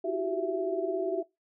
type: tone cluster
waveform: sine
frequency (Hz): 328.1 / 361.4 / 378.8 / 398.8 / 664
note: E4 / F#4 / F#4 / G4 / E5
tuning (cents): -8 / -41 / +41 / +30 / +12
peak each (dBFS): -37 / -36 / -31 / -39 / -32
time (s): 0.04-1.23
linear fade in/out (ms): 10
effects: noise-tail reverb RT60 0.2 s tail -22 dB re dry